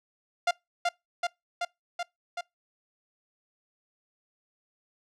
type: tone with echo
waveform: sawtooth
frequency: 698.5 Hz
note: F5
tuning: in tune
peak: -18 dBFS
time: 0.47-0.51 s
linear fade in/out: 5 ms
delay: 380 ms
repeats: 5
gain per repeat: -2 dB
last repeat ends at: 2.41 s
effects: noise-tail reverb RT60 0.2 s tail -25 dB re dry + low-pass 6000 Hz 12 dB/octave